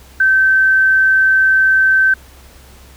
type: tone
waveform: sine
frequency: 1546 Hz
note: G6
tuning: 24 cents flat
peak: -8 dBFS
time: 0.2-2.14 s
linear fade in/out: 5 ms
effects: added 66 Hz sine -41 dBFS peak until 2.96 s + pink hiss -44 dBFS RMS until 2.96 s